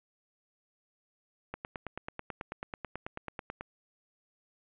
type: click train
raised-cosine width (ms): 0.5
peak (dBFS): -22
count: 20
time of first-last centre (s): 1.54-3.61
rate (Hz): 9.18
effects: resampled to 8000 Hz + 10-bit